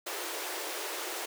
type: high-pass noise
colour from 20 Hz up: pink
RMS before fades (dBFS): -37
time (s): 0.06-1.26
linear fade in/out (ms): 10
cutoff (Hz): 320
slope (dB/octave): 96
effects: none